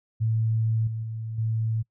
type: tone with level steps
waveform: sine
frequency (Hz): 111.7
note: A2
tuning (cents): +27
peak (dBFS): -21 / -28 / -30 / -23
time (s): 0.2-1.83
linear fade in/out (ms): 20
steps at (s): 0.87 / 1.03 / 1.38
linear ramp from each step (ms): 5
effects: noise-tail reverb RT60 0.1 s tail -25 dB re dry